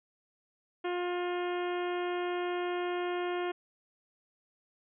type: harmonic tone with a mistuned harmonic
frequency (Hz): 354.9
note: F4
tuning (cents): +28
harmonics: 1 / 2 / 3 / 4 / 5 / 6 / 7 / 8 / 9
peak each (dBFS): -32 / -38 / -42 / -44 / -46 / -48 / -49 / -50 / -51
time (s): 0.84-3.52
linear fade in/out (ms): 10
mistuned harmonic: 9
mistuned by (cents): +17
effects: none